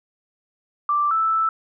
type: tone pair in turn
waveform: sine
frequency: 1174.7 / 1318.3 Hz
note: D6 / E6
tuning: 0 / 0 cents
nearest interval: major second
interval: 200 cents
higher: second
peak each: -17 dBFS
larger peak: neither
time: 0.89-1.11 / 1.11-1.49 s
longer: second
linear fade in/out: 2 ms
effects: none